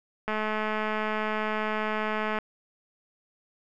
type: click train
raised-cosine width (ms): 0.5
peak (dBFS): -15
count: 454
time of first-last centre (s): 0.28-2.387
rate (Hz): 215
effects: none